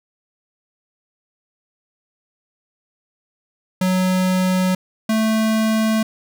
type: tone pair in turn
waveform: square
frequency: 185 / 220 Hz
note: F#3 / A3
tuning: 0 / 0 cents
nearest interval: minor third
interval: 300 cents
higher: second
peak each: -16 dBFS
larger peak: neither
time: 3.81-4.75 / 5.09-6.03 s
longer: neither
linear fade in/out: 5 ms
effects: none